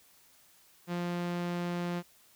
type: tone with low-pass filter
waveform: sawtooth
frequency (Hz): 174.8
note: F3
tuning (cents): +2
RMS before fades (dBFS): -34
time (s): 0.87-2.03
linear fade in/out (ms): 50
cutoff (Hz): 5200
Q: 0.55
effects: white hiss -62 dBFS RMS until 2.35 s